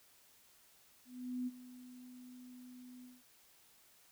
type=tone with ADSR envelope; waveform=sine; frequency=250 Hz; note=B3; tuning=21 cents sharp; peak=-35 dBFS; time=1.05-3.23 s; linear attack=420 ms; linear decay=33 ms; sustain=-16 dB; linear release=190 ms; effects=white hiss -66 dBFS RMS until 4.11 s